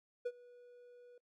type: tone with ADSR envelope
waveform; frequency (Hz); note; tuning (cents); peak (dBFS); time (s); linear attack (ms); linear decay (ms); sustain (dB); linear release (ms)
triangle; 487.7; B4; -22; -31; 0.25-1.18; 12; 50; -23; 3
effects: noise-tail reverb RT60 0.1 s tail -21 dB re dry